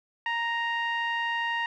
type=tone with low-pass filter; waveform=sawtooth; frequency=932.3 Hz; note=A#5; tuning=in tune; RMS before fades=-29 dBFS; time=0.26-1.66 s; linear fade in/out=2 ms; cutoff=2300 Hz; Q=7.5; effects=none